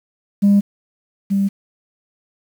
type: tone pair in turn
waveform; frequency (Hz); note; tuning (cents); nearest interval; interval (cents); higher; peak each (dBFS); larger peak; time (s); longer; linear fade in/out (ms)
sine; 201.5 / 197.35; G3 / G3; +48 / +12; unison; 36; first; -7 / -13; first; 0.42-0.61 / 1.3-1.49; neither; 20
effects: tanh soft clip ceiling -7 dBFS + 7-bit